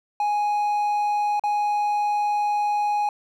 triangle tone with dropouts, 830.6 Hz, G#5, in tune, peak -18 dBFS, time 0.2-3.09 s, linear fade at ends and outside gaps 2 ms, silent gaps 1.396-1.437 s, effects none

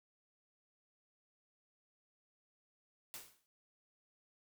white noise with exponential decay, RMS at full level -45 dBFS, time 3.14-3.46 s, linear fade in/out 0 ms, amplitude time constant 68 ms, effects none

